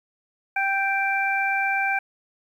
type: harmonic tone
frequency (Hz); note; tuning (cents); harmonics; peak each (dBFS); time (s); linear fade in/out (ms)
784; G5; 0; 1 / 2 / 3; -25 / -25 / -25; 0.56-1.99; 5
effects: 9-bit